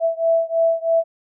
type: beating tone pair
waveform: sine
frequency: 659.3 / 662.4 Hz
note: E5 / E5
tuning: 0 / +8 cents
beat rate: 3.1 Hz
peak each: -18 / -19 dBFS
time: 0-1.04 s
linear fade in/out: 50 ms
effects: none